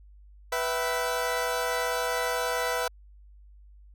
20% pulse chord, E minor, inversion second, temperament equal with one note detuned, 493.9 / 659.3 / 770.1 Hz, B4 / E5 / G5, 0 / 0 / -31 cents, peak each -24 / -26 / -30 dBFS, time 0.52-2.88 s, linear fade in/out 5 ms, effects added 50 Hz sine -49 dBFS peak until 3.94 s

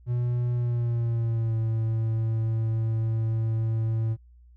triangle tone with pitch glide, 121.5 to 112.06 Hz, B2 to A2, -28 to +32 cents, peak -21 dBFS, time 0.06-4.17 s, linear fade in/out 50 ms, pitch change -140 cents, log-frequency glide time 0.53-1.6 s, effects added 60 Hz sine -50 dBFS peak until 4.56 s

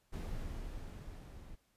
brown noise with level ramp, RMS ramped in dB -39 to -51 dBFS, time 0.12-1.56 s, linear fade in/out 20 ms, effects pink hiss -75 dBFS RMS until 1.76 s + resampled to 32000 Hz

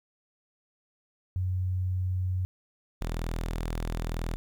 sine / sawtooth tone pair in turn, 92.1 / 41.03 Hz, F#2 / E1, -7 / -7 cents, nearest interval octave + major second, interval 1400 cents, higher first, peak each -26 dBFS, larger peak neither, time 1.36-2.45 / 3.01-4.36 s, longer second, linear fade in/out 0 ms, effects 11-bit

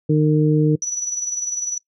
harmonic tone, 152.7 Hz, D#3, 32 cents flat, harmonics 1 / 2 / 3, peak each -15 / -18 / -20 dBFS, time 0.09-0.76 s, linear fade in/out 10 ms
sine tone with tremolo, 5910 Hz, F#8, 3 cents flat, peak -20 dBFS, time 0.82-1.78 s, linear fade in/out 2 ms, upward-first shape square, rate 20 Hz, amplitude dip 45%
effects noise-tail reverb RT60 0.1 s tail -21 dB re dry

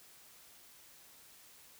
silence, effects white hiss -59 dBFS RMS until 1.79 s

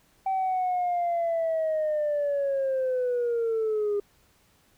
sine linear sweep, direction down, 772 to 404.7 Hz, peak -22 dBFS, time 0.26-4 s, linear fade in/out 5 ms, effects tanh soft clip ceiling -21 dBFS + pink hiss -63 dBFS RMS until 4.77 s

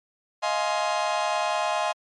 40% pulse chord, F minor seventh, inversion third, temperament just, 628.6 / 698.5 / 838.1 / 1047.7 Hz, Eb5 / F5 / Ab5 / C6, +18 / 0 / +16 / +2 cents, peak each -28 dBFS, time 0.42-1.93 s, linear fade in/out 20 ms, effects low-pass 6000 Hz 12 dB/octave + MP3 48 kbps

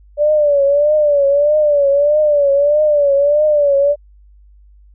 sine tone with vibrato, 582 Hz, D5, 16 cents flat, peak -9 dBFS, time 0.17-3.96 s, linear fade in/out 50 ms, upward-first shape triangle, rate 1.6 Hz, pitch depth 94 cents each way, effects added 50 Hz sine -42 dBFS peak until 4.94 s

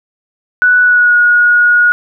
sine tone with pitch glide, 1480 to 1447 Hz, F#6 to F#6, 0 to -39 cents, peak -5 dBFS, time 0.62-1.92 s, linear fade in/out 0 ms, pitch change -39 cents, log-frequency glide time 0.81-1.16 s, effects none

